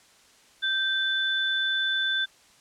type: tone pair together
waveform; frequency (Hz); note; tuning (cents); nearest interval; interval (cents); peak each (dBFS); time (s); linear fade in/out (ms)
sine; 1564 / 3511; G6 / A7; -4 / -4; octave + major second; 1400; -26; 0.62-2.26; 20
effects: white hiss -57 dBFS RMS until 2.6 s + low-pass 8000 Hz 12 dB/octave